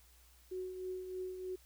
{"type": "tone with tremolo", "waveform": "sine", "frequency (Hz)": 370, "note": "F#4", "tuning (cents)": 0, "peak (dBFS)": -37, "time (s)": [0.51, 1.56], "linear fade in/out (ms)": 10, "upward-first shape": "triangle", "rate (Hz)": 3.2, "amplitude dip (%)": 55, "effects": ["added 60 Hz sine -63 dBFS peak until 1.65 s", "white hiss -66 dBFS RMS until 1.65 s"]}